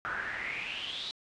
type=noise with band-pass filter sweep; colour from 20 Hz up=brown; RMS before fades=-37 dBFS; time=0.05-1.11 s; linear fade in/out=0 ms; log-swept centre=1400 to 4000 Hz; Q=8.4; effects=resampled to 22050 Hz